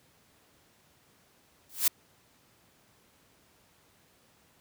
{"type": "noise with exponential growth", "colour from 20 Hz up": "blue", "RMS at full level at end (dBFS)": -19, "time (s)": [1.69, 1.88], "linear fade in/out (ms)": 5, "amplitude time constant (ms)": 40, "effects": ["pink hiss -64 dBFS RMS until 4.6 s", "high-pass 80 Hz 12 dB/octave"]}